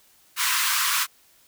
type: high-pass noise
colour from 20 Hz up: pink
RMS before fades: -23 dBFS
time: 0.36-1.07 s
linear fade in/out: 50 ms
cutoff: 980 Hz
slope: 96 dB/octave
effects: white hiss -58 dBFS RMS until 1.47 s